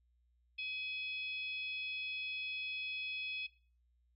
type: harmonic tone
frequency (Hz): 845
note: G#5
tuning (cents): +30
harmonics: 3 / 4 / 5 / 6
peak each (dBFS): -39 / -45 / -55 / -57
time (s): 0.58-3.47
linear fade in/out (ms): 10
effects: noise-tail reverb RT60 0.4 s tail -18 dB re dry + added 60 Hz sine -70 dBFS peak until 4.15 s